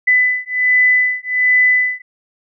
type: beating tone pair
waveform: sine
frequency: 2000 / 2001.3 Hz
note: B6 / B6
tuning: +21 / +22 cents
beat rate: 1.3 Hz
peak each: -14 dBFS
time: 0.07-2.02 s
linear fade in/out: 10 ms
effects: none